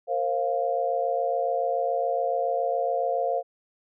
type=chord; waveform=sine; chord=Bb suspended second; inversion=none; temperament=equal with one note detuned; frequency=466.2 / 533.3 / 698.5 Hz; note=Bb4 / C5 / F5; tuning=0 / +33 / 0 cents; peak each=-30 / -27 / -26 dBFS; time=0.07-3.43 s; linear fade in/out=50 ms; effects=none